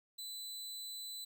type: tone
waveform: sawtooth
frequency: 4000 Hz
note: B7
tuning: 21 cents sharp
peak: -40 dBFS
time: 0.18-1.25 s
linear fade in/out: 10 ms
effects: 12-bit